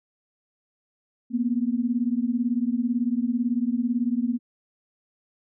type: beating tone pair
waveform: sine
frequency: 233.1 / 251.1 Hz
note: A#3 / B3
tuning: 0 / +29 cents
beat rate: 18 Hz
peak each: -24 / -25 dBFS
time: 1.3-4.39 s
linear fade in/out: 50 ms
effects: none